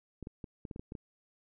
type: clicks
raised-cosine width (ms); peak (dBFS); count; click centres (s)
3; -29; 9; 0.227 / 0.271 / 0.442 / 0.652 / 0.712 / 0.761 / 0.795 / 0.921 / 0.952
effects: none